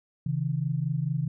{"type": "tone pair together", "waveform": "sine", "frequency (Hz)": [134.82, 159.4], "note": ["C#3", "D#3"], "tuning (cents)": [-48, 42], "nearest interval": "minor third", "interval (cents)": 290, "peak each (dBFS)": -28, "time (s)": [0.26, 1.28], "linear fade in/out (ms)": 5, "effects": []}